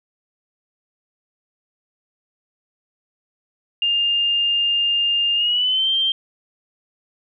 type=tone with pitch glide; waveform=sine; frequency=2810 to 3154 Hz; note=F7 to G7; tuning=+10 to +10 cents; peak=-16 dBFS; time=3.82-6.12 s; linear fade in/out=2 ms; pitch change=+200 cents; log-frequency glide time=5.35-5.9 s; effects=none